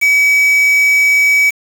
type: tone with quantisation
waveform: triangle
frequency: 2279 Hz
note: C#7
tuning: 47 cents sharp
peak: -6 dBFS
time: 0.01-1.51 s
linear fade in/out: 20 ms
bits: 4
effects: none